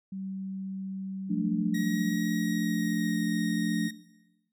sine tone, 191.8 Hz, G3, 37 cents flat, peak -34 dBFS, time 0.12-2.15 s, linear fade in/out 5 ms
sine chord, D minor, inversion first, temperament equal with one note detuned, 177.15 / 220 / 293.7 Hz, F3 / A3 / D4, +25 / 0 / 0 cents, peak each -30 / -31 / -31 dBFS, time 1.29-3.89 s, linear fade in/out 20 ms
sawtooth tone with pitch glide, 1897 to 1867.6 Hz, A#6 to A#6, +30 to +3 cents, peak -34 dBFS, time 1.74-3.91 s, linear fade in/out 5 ms, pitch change -27 cents, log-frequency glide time 2.37-3.26 s
effects noise-tail reverb RT60 1.0 s tail -17 dB re dry

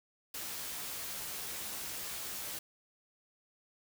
white noise with comb filter, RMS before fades -41 dBFS, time 0.34-2.59 s, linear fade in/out 5 ms, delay 15 ms, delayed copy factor +0.6, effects none

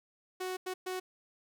sawtooth tone bursts at uneven times, 370 Hz, F#4, in tune, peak -31 dBFS, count 3, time 0.4-0.57 / 0.66-0.74 / 0.86-1 s, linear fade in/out 10 ms, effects none

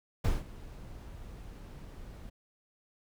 brown noise with ADSR envelope, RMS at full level -27 dBFS, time 0.24-2.3 s, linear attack 10 ms, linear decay 180 ms, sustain -19 dB, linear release 11 ms, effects none

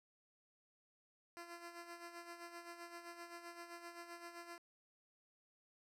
10% pulse tone with tremolo, 342.9 Hz, F4, 32 cents flat, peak -40 dBFS, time 1.37-4.58 s, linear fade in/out 0 ms, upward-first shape sine, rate 7.7 Hz, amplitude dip 60%, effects low-pass 12000 Hz 12 dB/octave

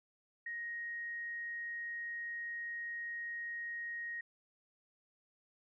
sine tone, 1875 Hz, A#6, 10 cents sharp, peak -39 dBFS, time 0.46-4.21 s, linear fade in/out 5 ms, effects none

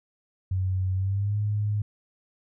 sine tone with pitch glide, 93.6 to 104.46 Hz, F#2 to G#2, +20 to +11 cents, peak -23 dBFS, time 0.51-1.82 s, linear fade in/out 5 ms, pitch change +191 cents, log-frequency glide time 0.94-1.37 s, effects none

